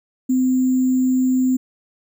sine tone with sample-and-hold, 257 Hz, C4, 31 cents flat, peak -14 dBFS, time 0.29-1.57 s, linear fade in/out 10 ms, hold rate 7350 Hz, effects none

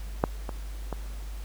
clicks, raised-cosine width 1 ms, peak -7 / -19 / -18 dBFS, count 3, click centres 0.239 / 0.492 / 0.927 s, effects added 50 Hz sine -34 dBFS peak until 1.44 s + pink hiss -50 dBFS RMS until 1.44 s

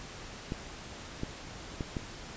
clicks, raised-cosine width 3 ms, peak -20 dBFS, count 4, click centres 0.521 / 1.234 / 1.808 / 1.968 s, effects pink hiss -45 dBFS RMS until 2.36 s + resampled to 16000 Hz

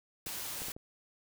white noise, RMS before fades -40 dBFS, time 0.26-0.72 s, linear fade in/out 2 ms
clicks, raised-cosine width 2 ms, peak -32 dBFS, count 4, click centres 0.268 / 0.619 / 0.684 / 0.765 s
effects none

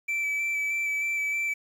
triangle tone with vibrato, 2318 Hz, D7, 23 cents flat, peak -24 dBFS, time 0.08-1.54 s, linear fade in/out 10 ms, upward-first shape square, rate 3.2 Hz, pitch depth 13 cents each way, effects 9-bit

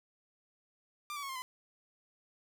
sawtooth tone with pitch steps, 1190 / 1144.2 / 1100.1 / 1057.7 / 1017 Hz, D6 / D6 / C#6 / C6 / C6, +22 / -45 / -14 / +18 / -50 cents, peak -35 dBFS, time 1.1-1.42 s, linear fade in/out 0 ms, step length 64 ms, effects none

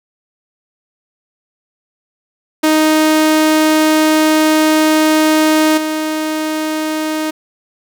sawtooth tone with level steps, 311.3 Hz, D#4, 1 cent sharp, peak -5 / -12 dBFS, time 2.63-7.31 s, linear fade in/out 10 ms, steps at 5.77 s, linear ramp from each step 10 ms, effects none

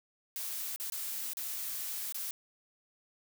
blue noise with dropouts, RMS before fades -38 dBFS, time 0.36-2.31 s, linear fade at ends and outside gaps 1 ms, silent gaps 0.761-0.799 / 0.9-0.921 / 1.334-1.37 / 2.124-2.145 s, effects none

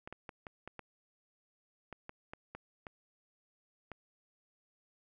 clicks, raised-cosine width 0.5 ms, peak -29 dBFS, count 12, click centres 0.075 / 0.126 / 0.292 / 0.468 / 0.676 / 0.793 / 1.927 / 2.094 / 2.335 / 2.55 / 2.868 / 3.917 s, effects none

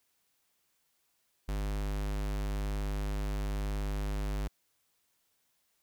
square tone, 50.5 Hz, G#1, 48 cents flat, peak -32 dBFS, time 1.48-4.48 s, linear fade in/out 10 ms, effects white hiss -75 dBFS RMS until 5.82 s

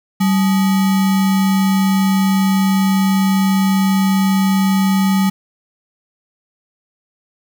sine tone with sample-and-hold, 192.6 Hz, G3, 30 cents flat, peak -11 dBFS, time 0.2-5.3 s, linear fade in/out 10 ms, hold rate 1050 Hz, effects none

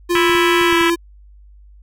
square tone with pitch glide, 349.2 to 340.6 Hz, F4 to F4, 0 to -43 cents, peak -15 dBFS, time 0.09-0.96 s, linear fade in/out 20 ms, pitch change -43 cents, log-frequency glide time 0.64-0.78 s
harmonic tone, 329.6 Hz, E4, in tune, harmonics 3 / 4 / 5 / 6 / 7 / 8 / 9 / 10, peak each -21 / -22 / -23 / -24 / -24 / -25 / -26 / -26 dBFS, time 0.15-0.9 s, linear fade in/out 2 ms
clicks, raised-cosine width 5 ms, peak -22 dBFS, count 6, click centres 0.153 / 0.297 / 0.351 / 0.613 / 0.727 / 0.811 s
effects added 50 Hz sine -41 dBFS peak until 1.82 s

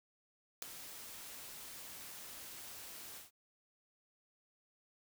white noise with ADSR envelope, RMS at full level -36 dBFS, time 0.62-3.31 s, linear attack 4 ms, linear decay 4 ms, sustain -14 dB, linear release 140 ms, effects none

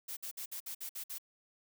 blue noise bursts, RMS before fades -42 dBFS, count 8, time 0.08-1.184 s, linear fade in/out 10 ms, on 89 ms, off 56 ms, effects none

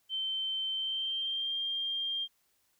sine tone with pitch glide, 3100 to 3196 Hz, G7 to G7, -20 to +33 cents, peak -31 dBFS, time 0.09-2.28 s, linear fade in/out 50 ms, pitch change +53 cents, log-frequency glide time 0.72-1.57 s, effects white hiss -73 dBFS RMS until 2.79 s

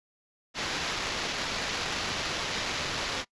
violet noise with sample-and-hold, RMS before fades -32 dBFS, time 0.54-3.25 s, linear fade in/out 50 ms, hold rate 8820 Hz, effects noise-tail reverb RT60 0.1 s tail -22 dB re dry + resampled to 22050 Hz

